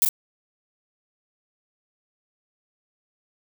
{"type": "noise with echo", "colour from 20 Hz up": "violet", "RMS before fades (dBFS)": -17, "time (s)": [0.02, 0.05], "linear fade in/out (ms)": 0, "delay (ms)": 39, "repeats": 1, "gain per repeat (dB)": -4, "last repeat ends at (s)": 0.089, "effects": []}